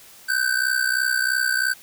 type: ring-modulated tone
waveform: square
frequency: 1538 Hz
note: G6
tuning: 33 cents flat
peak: -17 dBFS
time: 0.28-1.74 s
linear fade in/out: 20 ms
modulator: 31.5 Hz
effects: white hiss -47 dBFS RMS until 1.82 s